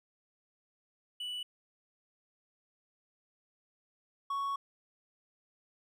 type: tone pair in turn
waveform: triangle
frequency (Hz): 2960 / 1111.8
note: F#7 / C#6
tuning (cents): 0 / +5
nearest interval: octave + perfect fourth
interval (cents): 1695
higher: first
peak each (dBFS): -35 / -30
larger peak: second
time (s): 1.2-1.43 / 4.3-4.56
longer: second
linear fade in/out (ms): 5
effects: none